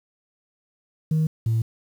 sine tone pair in turn, 157.3 / 113 Hz, D#3 / A2, +19 / +47 cents, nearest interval tritone, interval 572 cents, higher first, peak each -16 / -17 dBFS, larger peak first, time 1.11-1.27 / 1.46-1.62 s, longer neither, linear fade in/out 5 ms, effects tanh soft clip ceiling -16 dBFS + 8-bit

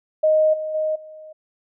sine tone with level steps, 622.3 Hz, D#5, in tune, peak -13 / -24 / -19 / -37 dBFS, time 0.23-1.33 s, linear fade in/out 10 ms, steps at 0.53 / 0.74 / 0.95 s, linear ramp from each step 10 ms, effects none

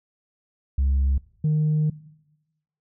sine tone pair in turn, 68 / 153.23 Hz, C#2 / D#3, -33 / -26 cents, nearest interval octave + major second, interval 1407 cents, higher second, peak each -16 dBFS, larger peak neither, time 0.78-1.18 / 1.44-1.9 s, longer second, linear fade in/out 5 ms, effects noise-tail reverb RT60 1.0 s tail -21 dB re dry + tanh soft clip ceiling -16 dBFS

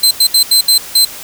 sawtooth tone bursts at uneven times, 4100 Hz, C8, 36 cents flat, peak -3 dBFS, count 6, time 0.03-0.11 / 0.2-0.27 / 0.34-0.43 / 0.51-0.61 / 0.68-0.78 / 0.95-1.05 s, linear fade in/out 5 ms, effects white hiss -29 dBFS RMS until 1.23 s

